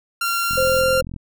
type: tone with pitch glide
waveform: sawtooth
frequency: 1379 to 1387 Hz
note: F6 to F6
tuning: -22 to -12 cents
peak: -16 dBFS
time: 0.21-1.01 s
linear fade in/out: 5 ms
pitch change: +10 cents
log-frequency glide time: 0.42-0.68 s
type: noise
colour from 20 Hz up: violet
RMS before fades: -32 dBFS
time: 0.25-0.81 s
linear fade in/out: 2 ms
type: click train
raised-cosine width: 5 ms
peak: -20 dBFS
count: 29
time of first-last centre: 0.51-1.163 s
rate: 42.9 Hz
type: tone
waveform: sine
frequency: 523.3 Hz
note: C5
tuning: in tune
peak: -16 dBFS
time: 0.57-1.02 s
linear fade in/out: 10 ms
effects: none